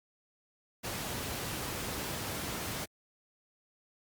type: noise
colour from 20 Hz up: pink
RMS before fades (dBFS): -37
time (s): 0.83-2.86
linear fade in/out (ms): 20
effects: high-pass 60 Hz 12 dB/octave + Opus 48 kbps